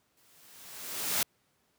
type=noise with exponential growth; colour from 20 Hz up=white; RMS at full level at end=-27 dBFS; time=0.17-1.23 s; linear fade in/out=2 ms; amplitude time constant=230 ms; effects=pink hiss -72 dBFS RMS until 1.78 s + high-pass 100 Hz 12 dB/octave